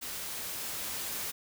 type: noise with level ramp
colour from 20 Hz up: white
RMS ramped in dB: -39 to -36 dBFS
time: 0.01-1.32 s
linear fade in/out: 20 ms
effects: none